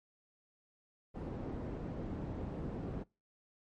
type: low-pass noise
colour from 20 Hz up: white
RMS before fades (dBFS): -41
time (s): 1.14-3.04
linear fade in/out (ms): 20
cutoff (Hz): 310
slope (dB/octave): 12
effects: noise-tail reverb RT60 0.3 s tail -26 dB re dry + MP3 48 kbps